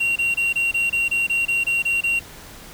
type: tone bursts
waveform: triangle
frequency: 2752 Hz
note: F7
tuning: 26 cents flat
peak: -16 dBFS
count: 12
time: 0-2.195 s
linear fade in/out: 10 ms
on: 160 ms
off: 25 ms
effects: pink hiss -41 dBFS RMS until 2.73 s